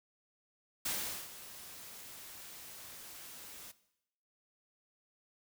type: noise with ADSR envelope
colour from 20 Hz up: white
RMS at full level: -35 dBFS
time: 0.85-3.72 s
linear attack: 8 ms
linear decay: 420 ms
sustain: -15 dB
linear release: 13 ms
effects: noise-tail reverb RT60 0.8 s tail -17 dB re dry